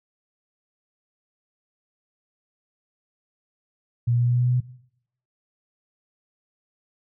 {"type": "tone with pitch steps", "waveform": "sine", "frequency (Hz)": [119.3, 120.13, 120.97, 121.81, 122.65, 123.51, 124.37, 125.23], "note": ["A#2", "B2", "B2", "B2", "B2", "B2", "B2", "B2"], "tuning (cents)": [41, -47, -35, -23, -12, 1, 13, 24], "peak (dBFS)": -18, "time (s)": [4.07, 4.606], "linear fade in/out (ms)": 10, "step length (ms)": 67, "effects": ["noise-tail reverb RT60 0.7 s tail -18 dB re dry"]}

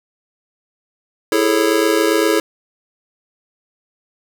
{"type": "chord", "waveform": "square", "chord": "A major seventh", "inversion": "second", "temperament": "just", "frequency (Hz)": [330, 412.5, 440, 550], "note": ["E4", "G#4", "A4", "C#5"], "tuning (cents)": [2, -12, 0, -14], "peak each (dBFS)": [-18, -20, -19, -22], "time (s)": [1.32, 2.4], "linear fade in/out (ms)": 2, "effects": ["8-bit"]}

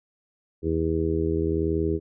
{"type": "harmonic tone", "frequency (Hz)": 81.1, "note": "E2", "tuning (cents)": -28, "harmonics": [1, 2, 3, 4, 5, 6], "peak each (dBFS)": [-28, -31, -35, -27, -26, -37], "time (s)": [0.62, 2], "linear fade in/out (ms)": 50, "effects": []}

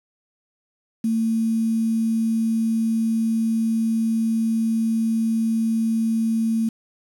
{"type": "tone with quantisation", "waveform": "sine", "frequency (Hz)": 225, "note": "A3", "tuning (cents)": 39, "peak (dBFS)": -18, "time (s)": [1.04, 6.69], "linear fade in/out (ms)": 5, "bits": 7, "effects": []}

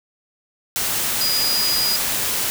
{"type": "tone in noise", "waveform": "sine", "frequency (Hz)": 4909, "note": "D#8", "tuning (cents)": -24, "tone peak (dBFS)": -19, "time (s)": [1.21, 1.96], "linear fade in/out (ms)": 0, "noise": "white", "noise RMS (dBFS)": -22, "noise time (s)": [0.76, 2.5], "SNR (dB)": 0, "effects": []}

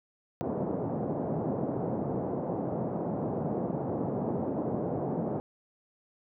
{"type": "band-pass noise", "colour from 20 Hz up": "pink", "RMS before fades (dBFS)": -32, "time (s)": [0.41, 5.4], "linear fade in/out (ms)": 0, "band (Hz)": [130, 740], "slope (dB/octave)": 24, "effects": []}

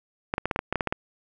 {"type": "clicks", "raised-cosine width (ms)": 0.5, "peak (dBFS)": -10, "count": 11, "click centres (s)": [0.339, 0.381, 0.456, 0.512, 0.561, 0.591, 0.726, 0.757, 0.808, 0.873, 0.925], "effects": []}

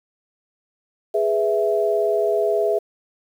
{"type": "chord", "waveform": "sine", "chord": "E major", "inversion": "first", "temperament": "equal", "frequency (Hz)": [415.3, 493.9, 659.3], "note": ["G#4", "B4", "E5"], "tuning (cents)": [0, 0, 0], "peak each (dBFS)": [-20, -26, -20], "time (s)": [1.14, 2.79], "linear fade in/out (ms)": 10, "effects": ["8-bit"]}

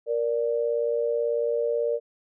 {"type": "tone pair together", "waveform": "sine", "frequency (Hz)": [469.1, 587.3], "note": ["A#4", "D5"], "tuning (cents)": [11, 0], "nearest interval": "major third", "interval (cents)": 389, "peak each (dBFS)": [-24, -27], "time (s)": [0.06, 2], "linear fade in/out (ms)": 50, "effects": []}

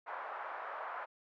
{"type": "band-pass noise", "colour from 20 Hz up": "white", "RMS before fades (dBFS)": -43, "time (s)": [0.06, 1.06], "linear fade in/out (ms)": 20, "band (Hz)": [610, 1400], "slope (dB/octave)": 24, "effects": []}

